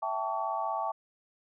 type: chord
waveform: sine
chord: A dominant seventh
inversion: second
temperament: equal with one note detuned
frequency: 659.3 / 784 / 880 / 1132.7 Hz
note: E5 / G5 / A5 / C#6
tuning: 0 / 0 / 0 / +37 cents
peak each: -36 / -35 / -34 / -35 dBFS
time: 0.02-0.92 s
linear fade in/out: 10 ms
effects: none